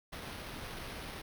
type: noise with sample-and-hold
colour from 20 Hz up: pink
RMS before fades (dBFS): -44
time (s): 0.12-1.22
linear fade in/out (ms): 10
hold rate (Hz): 7350
effects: none

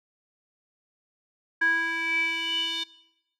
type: tone with band-pass filter sweep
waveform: square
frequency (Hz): 329.6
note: E4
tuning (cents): 0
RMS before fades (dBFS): -27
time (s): 1.61-2.84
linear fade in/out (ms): 10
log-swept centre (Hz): 1600 to 3500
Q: 9
effects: noise-tail reverb RT60 0.9 s tail -20 dB re dry

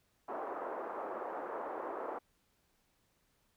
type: band-pass noise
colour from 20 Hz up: pink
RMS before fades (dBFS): -41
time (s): 0.28-2.19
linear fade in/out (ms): 10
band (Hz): 380 to 1200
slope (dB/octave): 24
effects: pink hiss -75 dBFS RMS until 3.56 s

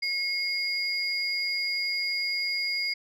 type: tone pair together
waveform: sine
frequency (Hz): 2167 / 4856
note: C#7 / D#8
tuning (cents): -40 / -43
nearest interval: octave + major second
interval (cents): 1397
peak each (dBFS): -28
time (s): 0.02-2.94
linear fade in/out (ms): 10
effects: tanh soft clip ceiling -20 dBFS

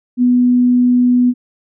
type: tone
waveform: sine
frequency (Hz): 246.9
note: B3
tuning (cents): 0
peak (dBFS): -8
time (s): 0.17-1.34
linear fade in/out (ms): 50
effects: none

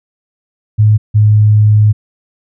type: tone pair in turn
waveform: sine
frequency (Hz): 106.9 / 106.1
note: A2 / G#2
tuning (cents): -49 / +38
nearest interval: unison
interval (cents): 13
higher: first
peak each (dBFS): -4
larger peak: neither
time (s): 0.78-0.98 / 1.14-1.93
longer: second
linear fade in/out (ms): 20
effects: none

